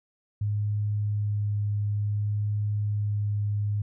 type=tone with vibrato; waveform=sine; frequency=103.83 Hz; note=G#2; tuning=in tune; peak=-24 dBFS; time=0.41-3.82 s; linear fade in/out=5 ms; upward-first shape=sine; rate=0.57 Hz; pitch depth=8 cents each way; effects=none